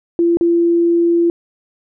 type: tone with dropouts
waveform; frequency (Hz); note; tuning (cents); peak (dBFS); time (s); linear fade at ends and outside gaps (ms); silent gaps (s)
sine; 340.6; F4; -43; -10; 0.19-1.3; 1; 0.371-0.41
effects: none